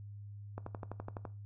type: click train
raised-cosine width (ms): 1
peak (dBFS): -27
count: 9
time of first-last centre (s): 0.58-1.252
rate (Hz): 11.9
effects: noise-tail reverb RT60 0.3 s tail -17 dB re dry + added 102 Hz sine -45 dBFS peak until 1.45 s